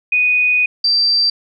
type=tone pair in turn; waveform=sine; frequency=2483 / 4687 Hz; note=D#7 / D8; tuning=-4 / -4 cents; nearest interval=major seventh; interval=1100 cents; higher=second; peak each=-11 dBFS; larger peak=neither; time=0.12-0.66 / 0.84-1.3 s; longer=first; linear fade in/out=5 ms; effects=none